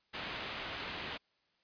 white low-pass noise, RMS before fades -42 dBFS, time 0.13-1.18 s, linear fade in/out 20 ms, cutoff 3600 Hz, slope 24 dB/octave, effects white hiss -75 dBFS RMS until 1.63 s + resampled to 11025 Hz

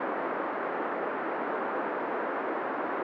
pink band-pass noise, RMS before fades -32 dBFS, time 0-3.03 s, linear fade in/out 5 ms, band 300 to 1600 Hz, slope 24 dB/octave, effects none

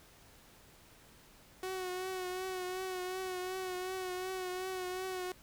sawtooth tone with vibrato, 370 Hz, F#4, in tune, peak -33 dBFS, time 1.63-5.32 s, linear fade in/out 2 ms, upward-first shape triangle, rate 2.7 Hz, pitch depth 39 cents each way, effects pink hiss -60 dBFS RMS until 5.42 s

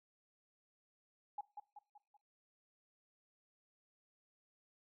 sine tone with echo, 827 Hz, G#5, 8 cents flat, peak -39 dBFS, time 1.38-1.41 s, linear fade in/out 5 ms, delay 190 ms, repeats 4, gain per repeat -6 dB, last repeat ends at 2.17 s, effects noise-tail reverb RT60 0.3 s tail -20 dB re dry

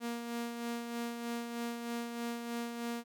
sawtooth tone with tremolo, 235.5 Hz, A#3, 18 cents sharp, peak -31 dBFS, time 0-3.04 s, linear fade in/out 50 ms, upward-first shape sine, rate 3.2 Hz, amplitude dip 45%, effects none

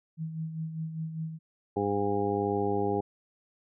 sine tone with tremolo, 160.2 Hz, E3, 49 cents flat, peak -30 dBFS, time 0.17-1.39 s, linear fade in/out 50 ms, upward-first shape sine, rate 5 Hz, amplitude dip 55%
harmonic tone, 101.5 Hz, G#2, 39 cents flat, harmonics 1 / 2 / 3 / 4 / 5 / 7 / 8, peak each -36 / -35 / -34 / -29 / -37 / -38 / -33 dBFS, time 1.76-3.01 s, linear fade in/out 10 ms
effects none

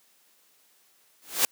white noise with exponential growth, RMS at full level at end -18 dBFS, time 1.22-1.45 s, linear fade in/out 1 ms, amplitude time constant 49 ms, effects white hiss -63 dBFS RMS until 1.51 s + high-pass 200 Hz 12 dB/octave

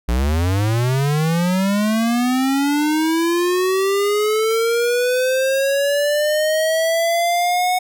square linear sweep, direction up, 56 to 736 Hz, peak -16 dBFS, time 0.08-7.79 s, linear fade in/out 10 ms, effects none

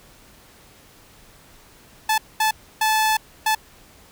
sawtooth tone bursts at uneven times, 870 Hz, A5, 20 cents flat, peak -13 dBFS, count 4, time 2.09-2.18 / 2.4-2.51 / 2.81-3.17 / 3.46-3.55 s, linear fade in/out 5 ms, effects pink hiss -50 dBFS RMS until 4.11 s

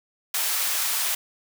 white high-pass noise, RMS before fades -25 dBFS, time 0.34-1.15 s, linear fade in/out 5 ms, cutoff 790 Hz, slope 12 dB/octave, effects none

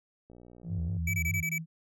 click train, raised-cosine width 2 ms, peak -39 dBFS, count 41, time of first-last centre 0.3-0.966 s, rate 60.1 Hz
sine tone with pitch glide, 167 to 162.06 Hz, E3 to E3, +23 to -29 cents, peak -35 dBFS, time 0.63-1.66 s, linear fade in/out 50 ms, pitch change -52 cents, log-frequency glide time 1-1.44 s
sine tone with vibrato, 89 Hz, F2, 33 cents sharp, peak -30 dBFS, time 0.68-1.44 s, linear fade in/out 50 ms, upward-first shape square, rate 4.9 Hz, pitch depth 170 cents each way
square tone bursts, 2297 Hz, D7, 39 cents flat, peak -30 dBFS, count 6, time 1.07-1.582 s, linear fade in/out 5 ms, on 67 ms, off 22 ms
effects none

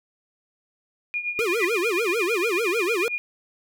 sine tone with tremolo, 2431 Hz, D#7, 41 cents flat, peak -22 dBFS, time 1.14-3.18 s, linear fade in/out 0 ms, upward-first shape triangle, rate 8.6 Hz, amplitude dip 80%
square tone with vibrato, 402.4 Hz, G4, 45 cents sharp, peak -23 dBFS, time 1.39-3.08 s, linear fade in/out 0 ms, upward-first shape sine, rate 6.7 Hz, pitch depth 290 cents each way
sine tone with exponential growth, 1975.5 Hz, B6, in tune, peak -18 dBFS, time 1.54-1.65 s, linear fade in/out 5 ms, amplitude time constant 23 ms
effects none

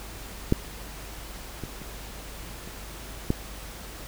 clicks, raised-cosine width 3 ms, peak -6 / -20 / -25 / -27 / -9 dBFS, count 5, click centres 0.524 / 1.637 / 1.817 / 2.675 / 3.304 s, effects added 50 Hz sine -42 dBFS peak until 4.07 s + pink hiss -42 dBFS RMS until 4.07 s

